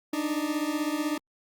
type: beating tone pair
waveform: 40% pulse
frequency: 293.7 / 309.7 Hz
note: D4 / D#4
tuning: 0 / -8 cents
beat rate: 16 Hz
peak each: -29 dBFS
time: 0.13-1.18 s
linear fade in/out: 5 ms
effects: Opus 48 kbps